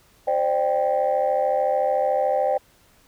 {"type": "chord", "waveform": "sine", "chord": "C suspended second", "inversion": "none", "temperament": "equal with one note detuned", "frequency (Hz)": [523.3, 596.9, 784], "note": ["C5", "D5", "G5"], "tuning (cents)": [0, 28, 0], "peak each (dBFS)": -22, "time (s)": [0.27, 2.58], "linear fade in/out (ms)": 10, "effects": ["tanh soft clip ceiling -12 dBFS", "pink hiss -57 dBFS RMS until 3.07 s"]}